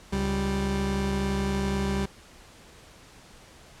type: tone pair together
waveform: 30% pulse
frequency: 69.3 / 196 Hz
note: C#2 / G3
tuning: 0 / 0 cents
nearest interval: octave + tritone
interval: 1800 cents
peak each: -27 / -24 dBFS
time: 0.12-2.06 s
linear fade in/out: 10 ms
effects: pink hiss -51 dBFS RMS until 3.8 s + low-pass 9000 Hz 12 dB/octave